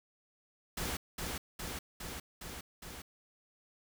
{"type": "noise with echo", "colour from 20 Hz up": "pink", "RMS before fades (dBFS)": -37, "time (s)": [0.77, 0.97], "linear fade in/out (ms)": 5, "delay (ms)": 410, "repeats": 5, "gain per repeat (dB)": -2, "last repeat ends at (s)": 3.02, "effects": []}